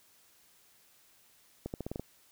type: accelerating click train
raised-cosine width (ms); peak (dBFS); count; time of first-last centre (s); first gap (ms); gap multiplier
2; -23; 7; 1.66-1.996; 79; 0.86
effects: white hiss -64 dBFS RMS until 2.31 s